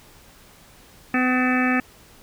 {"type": "harmonic tone with a mistuned harmonic", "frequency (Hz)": 253.3, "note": "B3", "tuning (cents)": 44, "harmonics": [1, 2, 3, 5, 6, 7, 8, 9, 10], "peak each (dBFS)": [-20, -32, -28, -28, -34, -25, -35, -29, -30], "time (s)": [1.14, 1.8], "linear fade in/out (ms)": 2, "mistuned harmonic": 10, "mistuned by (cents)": 55, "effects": ["pink hiss -50 dBFS RMS until 2.22 s"]}